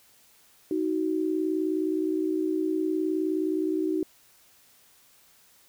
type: tone pair together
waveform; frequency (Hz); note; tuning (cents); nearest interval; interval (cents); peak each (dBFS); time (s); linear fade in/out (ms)
sine; 314.1 / 373.5; D#4 / F#4; +16 / +16; minor third; 300; -26 / -28; 0.71-4.03; 2
effects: white hiss -59 dBFS RMS until 5.68 s